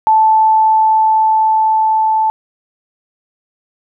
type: tone with level ramp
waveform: sine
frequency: 876 Hz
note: A5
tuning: 8 cents flat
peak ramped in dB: -6 to -10 dBFS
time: 0.07-2.3 s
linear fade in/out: 0 ms
effects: none